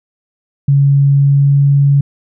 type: tone with pitch glide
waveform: sine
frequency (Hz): 140 to 140.81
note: C#3 to C#3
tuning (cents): +18 to +27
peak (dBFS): -6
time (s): 0.68-2.01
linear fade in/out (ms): 5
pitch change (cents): +9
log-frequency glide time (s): 1.14-1.62
effects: none